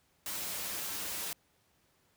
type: noise with comb filter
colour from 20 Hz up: white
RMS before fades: -38 dBFS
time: 0.26-1.33 s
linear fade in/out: 2 ms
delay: 7.9 ms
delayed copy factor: -0.55
effects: pink hiss -71 dBFS RMS until 2.16 s + high-pass 60 Hz 12 dB/octave